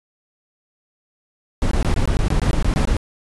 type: noise bursts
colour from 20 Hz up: brown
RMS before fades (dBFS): -17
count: 12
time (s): 1.62-2.967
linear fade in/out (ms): 0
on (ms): 93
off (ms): 21
effects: resampled to 24000 Hz